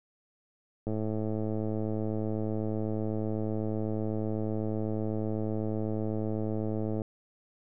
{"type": "click train", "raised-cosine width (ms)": 2, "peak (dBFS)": -20, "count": 665, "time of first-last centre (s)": [0.87, 7.018], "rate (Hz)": 108, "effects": []}